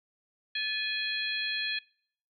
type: harmonic tone with a mistuned harmonic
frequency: 830.6 Hz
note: G#5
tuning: in tune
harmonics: 2 / 3 / 4 / 5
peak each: -35 / -35 / -35 / -35 dBFS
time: 0.55-1.79 s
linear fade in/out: 5 ms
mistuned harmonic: 2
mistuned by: +74 cents
effects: noise-tail reverb RT60 0.6 s tail -23 dB re dry